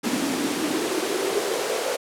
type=noise with high-pass filter sweep; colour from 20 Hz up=pink; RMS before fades=-25 dBFS; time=0.03-1.97 s; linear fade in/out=20 ms; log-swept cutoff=240 to 510 Hz; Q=5.2; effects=low-pass 11000 Hz 12 dB/octave